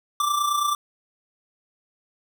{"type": "tone with amplitude modulation", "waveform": "square", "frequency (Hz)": 1174, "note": "D6", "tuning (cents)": -1, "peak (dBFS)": -19, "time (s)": [0.2, 0.75], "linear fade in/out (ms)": 2, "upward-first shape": "sine", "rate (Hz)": 29.1, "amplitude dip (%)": 55, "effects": []}